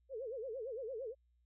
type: tone with vibrato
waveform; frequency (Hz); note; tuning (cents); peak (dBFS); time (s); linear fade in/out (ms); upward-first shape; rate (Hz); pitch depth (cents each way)
sine; 485.2; B4; -31; -40; 0.09-1.15; 50; sine; 8.8; 220
effects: added 60 Hz sine -70 dBFS peak until 1.45 s